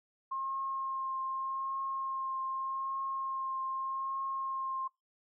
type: tone with vibrato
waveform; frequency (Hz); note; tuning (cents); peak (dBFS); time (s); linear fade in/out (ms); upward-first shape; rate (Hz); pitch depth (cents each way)
sine; 1068; C6; +35; -33; 0.31-4.88; 10; triangle; 0.83; 16
effects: noise-tail reverb RT60 0.2 s tail -23 dB re dry